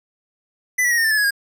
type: tone with pitch steps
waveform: square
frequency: 1999 / 1941 / 1884.6 / 1829.9 / 1776.8 / 1725.2 / 1675.1 / 1626.5 Hz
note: B6 / B6 / A#6 / A#6 / A6 / A6 / G#6 / G#6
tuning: +20 / -31 / +18 / -33 / +16 / -35 / +14 / -37 cents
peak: -16 dBFS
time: 0.78-1.308 s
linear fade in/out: 10 ms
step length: 66 ms
effects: none